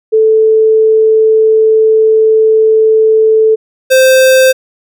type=tone pair in turn; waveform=sine / square; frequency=439.1 / 521.9 Hz; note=A4 / C5; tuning=-4 / -4 cents; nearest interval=minor third; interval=300 cents; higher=second; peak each=-4 dBFS; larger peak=neither; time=0.12-3.56 / 3.9-4.53 s; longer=first; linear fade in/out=20 ms; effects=none